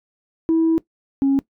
sine tone pair in turn, 325.7 / 273.9 Hz, E4 / C#4, -21 / -21 cents, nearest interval minor third, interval 300 cents, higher first, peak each -12 dBFS, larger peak neither, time 0.49-0.78 / 1.22-1.39 s, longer first, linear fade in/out 0 ms, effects noise-tail reverb RT60 0.1 s tail -19 dB re dry + tanh soft clip ceiling -11 dBFS

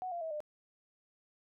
sine tone with pitch steps, 740 / 690.4 / 644.2 / 601.1 Hz, F#5 / F5 / E5 / D5, 0 / -20 / -40 / +40 cents, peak -36 dBFS, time 0.02-0.404 s, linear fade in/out 0 ms, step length 96 ms, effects none

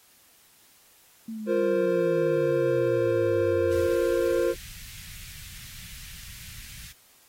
sine exponential sweep, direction down, 227.1 to 85.2 Hz, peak -32 dBFS, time 1.28-3.87 s, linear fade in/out 5 ms
triangle chord, F suspended fourth, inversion none, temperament just, 349.2 / 465.6 / 523.8 Hz, F4 / Bb4 / C5, 0 / -2 / +2 cents, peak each -24 dBFS, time 1.46-4.55 s, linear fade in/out 50 ms
pink band-stop noise, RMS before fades -43 dBFS, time 3.7-6.93 s, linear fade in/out 20 ms, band 150 to 1800 Hz, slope 24 dB/octave
effects white hiss -58 dBFS RMS until 7.28 s + AAC 48 kbps

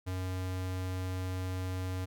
square tone, 92.5 Hz, F#2, in tune, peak -34 dBFS, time 0.06-2.06 s, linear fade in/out 20 ms, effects none

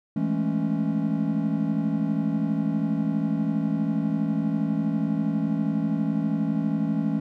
triangle chord, A major seventh, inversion second, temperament equal, 164.81 / 207.7 / 220 / 277.2 Hz, E3 / G#3 / A3 / C#4, 0 / 0 / 0 / 0 cents, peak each -26 dBFS, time 0.16-7.2 s, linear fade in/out 5 ms, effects none

